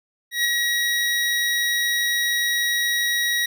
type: tone with ADSR envelope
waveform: 25% pulse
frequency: 1907 Hz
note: A#6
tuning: 39 cents sharp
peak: -13 dBFS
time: 0.31-3.46 s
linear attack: 140 ms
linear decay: 3 ms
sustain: -3 dB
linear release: 6 ms
effects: none